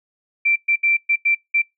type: tone bursts at uneven times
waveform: sine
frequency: 2349 Hz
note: D7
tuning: in tune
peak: -14 dBFS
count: 6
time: 0.45-0.56 / 0.68-0.76 / 0.83-0.97 / 1.09-1.16 / 1.25-1.35 / 1.54-1.62 s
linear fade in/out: 10 ms
effects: noise-tail reverb RT60 0.2 s tail -26 dB re dry